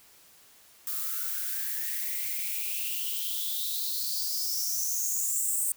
violet noise with high-pass filter sweep, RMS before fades -31 dBFS, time 0.87-5.72 s, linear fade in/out 2 ms, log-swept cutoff 1200 to 8600 Hz, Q 8.5, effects white hiss -57 dBFS RMS until 5.76 s

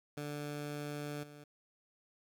15% pulse tone with level steps, 146.83 Hz, D3, in tune, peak -33 / -45 dBFS, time 0.17-1.44 s, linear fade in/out 5 ms, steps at 1.23 s, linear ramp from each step 5 ms, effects none

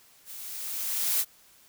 blue noise with level ramp, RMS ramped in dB -43 to -24 dBFS, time 0.25-1.25 s, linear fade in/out 50 ms, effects white hiss -58 dBFS RMS until 1.68 s

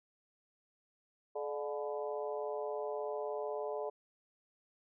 harmonic tone with a mistuned harmonic, 143 Hz, D3, 46 cents flat, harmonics 3 / 4 / 5 / 6 / 7, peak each -39 / -40 / -45 / -47 / -48 dBFS, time 1.35-3.9 s, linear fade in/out 10 ms, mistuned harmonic 4, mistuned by +70 cents, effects none

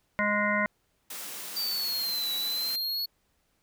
harmonic tone, 207.7 Hz, G#3, in tune, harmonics 1 / 3 / 5 / 7 / 9 / 10, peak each -31 / -31 / -31 / -31 / -31 / -31 dBFS, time 0.19-0.66 s, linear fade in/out 0 ms
white high-pass noise, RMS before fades -39 dBFS, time 1.1-2.76 s, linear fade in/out 5 ms, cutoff 160 Hz, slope 48 dB/octave
square linear two-way sweep, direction down then up, 4669 to 3909 to 4387 Hz, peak -29 dBFS, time 1.56-3.06 s, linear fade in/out 10 ms, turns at 2.34 s
effects pink hiss -72 dBFS RMS until 3.62 s

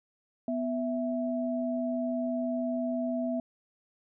sine tone pair together, 248 / 658.1 Hz, B3 / E5, +7 / -3 cents, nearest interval octave + perfect fourth, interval 1690 cents, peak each -30 / -32 dBFS, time 0.48-3.4 s, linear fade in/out 2 ms, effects none

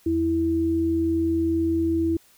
sine tone pair together, 84.27 / 328.8 Hz, E2 / E4, +39 / -4 cents, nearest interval 2 octaves, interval 2357 cents, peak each -29 / -20 dBFS, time 0.06-2.17 s, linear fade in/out 5 ms, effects white hiss -57 dBFS RMS until 2.37 s

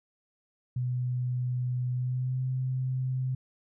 sine tone with pitch glide, 124.9 to 129.3 Hz, B2 to C3, +20 to -20 cents, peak -27 dBFS, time 0.76-3.35 s, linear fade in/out 5 ms, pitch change +60 cents, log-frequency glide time 1.92-2.44 s, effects none

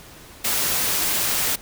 white noise, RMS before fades -22 dBFS, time 0.44-1.56 s, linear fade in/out 10 ms, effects pink hiss -44 dBFS RMS until 1.61 s

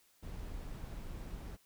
brown noise, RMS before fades -44 dBFS, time 0.22-1.57 s, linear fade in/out 20 ms, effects white hiss -69 dBFS RMS until 1.65 s

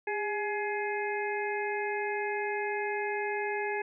harmonic tone with a mistuned harmonic, 421.5 Hz, G#4, 26 cents sharp, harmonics 1 / 2 / 4 / 5 / 6, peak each -33 / -35 / -37 / -39 / -41 dBFS, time 0.07-3.82 s, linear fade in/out 5 ms, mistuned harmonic 1, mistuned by -54 cents, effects none

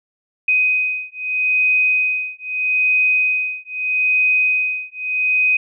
sine beating tone pair, 2507 / 2507.79 Hz, D#7 / D#7, +12 / +13 cents, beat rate 0.79 Hz, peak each -18 dBFS, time 0.48-5.57 s, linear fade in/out 5 ms, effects none

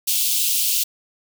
white high-pass noise, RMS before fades -20 dBFS, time 0.07-0.84 s, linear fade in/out 10 ms, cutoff 2700 Hz, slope 48 dB/octave, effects none

